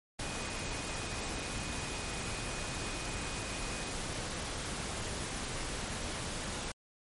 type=tone in noise; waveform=sine; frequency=2489 Hz; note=D#7; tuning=in tune; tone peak=-48 dBFS; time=0.23-3.93 s; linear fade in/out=5 ms; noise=pink; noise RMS=-38 dBFS; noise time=0.19-6.72 s; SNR=-13 dB; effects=MP3 48 kbps